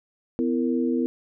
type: tone cluster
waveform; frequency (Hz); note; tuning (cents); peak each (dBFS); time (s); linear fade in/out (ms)
sine; 251.2 / 333.7 / 460.2; B3 / E4 / A#4; +30 / +21 / -22; -23 / -26 / -29; 0.39-1.06; 0
effects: none